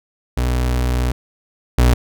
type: tone pair in turn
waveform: 35% pulse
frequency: 61.74 / 61.1 Hz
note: B1 / B1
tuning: 0 / -18 cents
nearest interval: unison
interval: 18 cents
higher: first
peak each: -14 / -8 dBFS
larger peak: second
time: 0.37-1.12 / 1.78-1.94 s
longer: first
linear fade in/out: 5 ms
effects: none